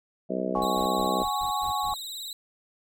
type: harmonic tone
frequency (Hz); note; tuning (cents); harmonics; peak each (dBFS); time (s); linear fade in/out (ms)
63.6; C2; -48; 3 / 4 / 5 / 6 / 7 / 8 / 9 / 10; -33 / -34 / -36 / -34 / -36 / -35 / -38 / -33; 0.29-1.24; 20
type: noise bursts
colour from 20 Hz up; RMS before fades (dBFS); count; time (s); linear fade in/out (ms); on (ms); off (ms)
brown; -43; 7; 0.54-1.944; 20; 120; 94
type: chord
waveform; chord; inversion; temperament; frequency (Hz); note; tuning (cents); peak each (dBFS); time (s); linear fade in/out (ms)
sine; F# suspended second; none; equal; 740 / 830.6 / 1108.7; F#5 / G#5 / C#6; 0 / 0 / 0; -34 / -29 / -29; 0.55-1.94; 2
type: tone with vibrato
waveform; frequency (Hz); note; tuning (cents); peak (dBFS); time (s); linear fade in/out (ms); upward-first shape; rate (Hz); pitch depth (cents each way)
sawtooth; 3869; B7; -36; -32; 0.62-2.33; 2; sine; 19; 74
effects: none